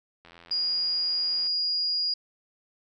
click train, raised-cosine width 0.3 ms, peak -33 dBFS, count 105, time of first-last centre 0.25-1.469 s, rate 85.3 Hz
sine tone, 4864 Hz, D#8, 40 cents flat, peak -24 dBFS, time 0.51-2.14 s, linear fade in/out 5 ms
effects none

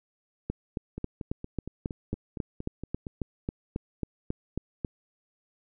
two click trains, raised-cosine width 3 ms, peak -17 / -23 dBFS, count 17 / 10, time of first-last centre 0.5-4.848 / 0.98-3.068 s, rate 3.68 / 4.31 Hz, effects none

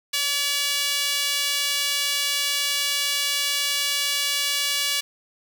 sawtooth tone with high-pass filter, 571 Hz, D5, 49 cents flat, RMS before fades -24 dBFS, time 0.13-5.01 s, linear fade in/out 10 ms, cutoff 3000 Hz, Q 1.3, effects none

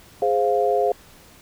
sine chord, F minor, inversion first, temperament equal, 415.3 / 523.3 / 698.5 Hz, Ab4 / C5 / F5, 0 / 0 / 0 cents, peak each -21 / -22 / -21 dBFS, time 0.22-0.92 s, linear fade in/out 2 ms, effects pink hiss -49 dBFS RMS until 1.41 s

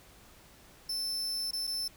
40% pulse tone with dropouts, 5300 Hz, E8, 9 cents sharp, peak -31 dBFS, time 0.89-1.88 s, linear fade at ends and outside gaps 5 ms, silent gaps 1.51-1.531 / 1.67-1.674 s, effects added 50 Hz sine -65 dBFS peak until 1.96 s + pink hiss -57 dBFS RMS until 1.96 s

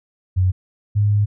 sine tone pair in turn, 92.5 / 103.43 Hz, F#2 / G#2, 0 / -7 cents, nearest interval major second, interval 193 cents, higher second, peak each -13 dBFS, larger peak neither, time 0.36-0.52 / 0.95-1.26 s, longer second, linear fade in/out 20 ms, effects none

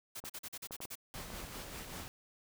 white noise bursts, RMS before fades -44 dBFS, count 9, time 0.15-0.955 s, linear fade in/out 10 ms, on 53 ms, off 41 ms
clicks, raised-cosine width 1 ms, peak -33 dBFS, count 6, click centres 0.24 / 0.709 / 0.804 / 0.853 / 1.303 / 1.439 s
pink noise with tremolo, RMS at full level -44 dBFS, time 1.14-2.08 s, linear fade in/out 0 ms, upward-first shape sine, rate 5.1 Hz, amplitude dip 40%
effects none

